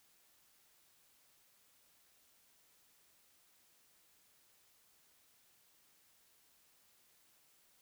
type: silence
effects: white hiss -70 dBFS RMS until 7.81 s